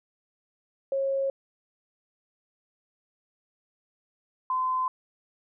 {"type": "tone pair in turn", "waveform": "sine", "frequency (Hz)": [544, 1026.9], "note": ["C#5", "C6"], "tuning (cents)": [-33, -33], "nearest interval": "major seventh", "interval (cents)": 1100, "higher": "second", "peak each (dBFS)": -24, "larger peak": "neither", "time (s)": [[0.92, 1.3], [4.5, 4.88]], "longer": "neither", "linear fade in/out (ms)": 2, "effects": []}